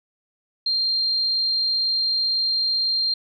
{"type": "tone", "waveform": "sine", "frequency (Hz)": 4186, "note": "C8", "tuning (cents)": 0, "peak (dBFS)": -19, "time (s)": [0.66, 3.14], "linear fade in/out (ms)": 5, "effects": []}